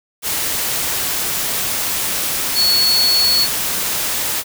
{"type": "tone in noise", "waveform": "sine", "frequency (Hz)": 4393, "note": "C#8", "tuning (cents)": -16, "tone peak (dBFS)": -12, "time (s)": [2.54, 3.48], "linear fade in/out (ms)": 50, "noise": "white", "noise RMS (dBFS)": -20, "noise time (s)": [0.22, 4.44], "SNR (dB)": 5, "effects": []}